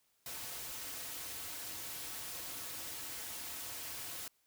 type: noise with comb filter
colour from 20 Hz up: white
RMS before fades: -44 dBFS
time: 0.26-4.28 s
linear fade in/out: 2 ms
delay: 5 ms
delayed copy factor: -0.5
effects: white hiss -75 dBFS RMS until 4.46 s